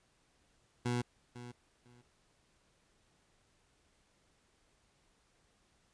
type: tone with echo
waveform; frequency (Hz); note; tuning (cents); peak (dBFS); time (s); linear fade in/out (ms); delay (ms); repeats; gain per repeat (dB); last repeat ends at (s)
20% pulse; 121.6; B2; -26; -27; 0.85-1.02; 10; 500; 2; -14; 2.02
effects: pink hiss -72 dBFS RMS until 5.93 s + resampled to 22050 Hz